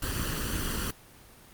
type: noise with comb filter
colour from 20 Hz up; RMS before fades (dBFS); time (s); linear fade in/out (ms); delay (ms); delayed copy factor
pink; -31; 0.02-0.91; 5; 0.67; +0.75
effects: pink hiss -53 dBFS RMS until 1.53 s + Opus 24 kbps